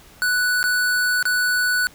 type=tone with dropouts; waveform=square; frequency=1482 Hz; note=F#6; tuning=2 cents sharp; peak=-18 dBFS; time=0.22-1.87 s; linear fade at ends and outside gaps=0 ms; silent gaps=0.629-0.64 / 1.227-1.254 s; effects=pink hiss -48 dBFS RMS until 1.94 s